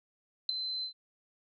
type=tone with ADSR envelope; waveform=sine; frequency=4069 Hz; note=C8; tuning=49 cents flat; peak=-21 dBFS; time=0.49-0.93 s; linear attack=3 ms; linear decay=6 ms; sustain=-12 dB; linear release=96 ms; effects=none